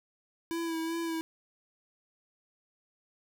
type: tone with vibrato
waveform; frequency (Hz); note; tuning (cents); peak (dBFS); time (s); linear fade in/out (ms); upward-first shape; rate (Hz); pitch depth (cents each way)
square; 329.6; E4; 0; -32; 0.51-1.21; 0; sine; 2.6; 29
effects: none